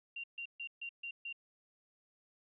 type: tone bursts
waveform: sine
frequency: 2768 Hz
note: F7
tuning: 16 cents flat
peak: -40 dBFS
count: 6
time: 0.16-1.328 s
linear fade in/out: 5 ms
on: 78 ms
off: 140 ms
effects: none